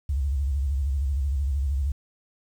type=tone with vibrato; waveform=sine; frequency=69 Hz; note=C#2; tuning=7 cents flat; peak=-22 dBFS; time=0.09-1.92 s; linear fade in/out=5 ms; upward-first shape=square; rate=13 Hz; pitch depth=110 cents each way; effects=9-bit